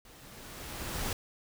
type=noise with level ramp; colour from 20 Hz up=pink; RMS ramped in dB=-55 to -33 dBFS; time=0.05-1.13 s; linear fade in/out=2 ms; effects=none